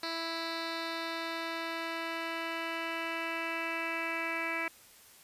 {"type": "tone with low-pass filter sweep", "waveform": "10% pulse", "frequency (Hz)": 330, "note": "E4", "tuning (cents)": 2, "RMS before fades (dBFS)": -36, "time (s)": [0.03, 4.68], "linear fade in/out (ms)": 2, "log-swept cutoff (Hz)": [4100, 2400], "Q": 5.8, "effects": ["white hiss -57 dBFS RMS until 5.23 s", "resampled to 32000 Hz"]}